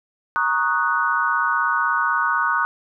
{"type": "chord", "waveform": "sine", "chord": "D# minor seventh", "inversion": "second", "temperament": "equal", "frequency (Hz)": [932.3, 1108.7, 1244.5, 1480], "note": ["A#5", "C#6", "D#6", "F#6"], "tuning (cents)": [0, 0, 0, 0], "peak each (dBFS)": [-25, -24, -23, -21], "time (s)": [0.36, 2.65], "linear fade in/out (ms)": 0, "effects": []}